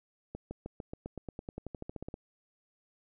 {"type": "accelerating click train", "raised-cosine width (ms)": 2, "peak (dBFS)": -26, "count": 19, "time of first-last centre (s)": [0.35, 2.141], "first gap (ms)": 160, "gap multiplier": 0.94, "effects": []}